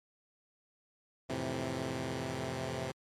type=chord; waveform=10% pulse; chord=F major seventh; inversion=none; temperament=equal; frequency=87.31 / 110 / 130.81 / 164.81 Hz; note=F2 / A2 / C3 / E3; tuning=0 / 0 / 0 / 0 cents; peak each=-35 / -34 / -29 / -35 dBFS; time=1.29-2.92 s; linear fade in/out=10 ms; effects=low-pass 9000 Hz 12 dB/octave + MP3 96 kbps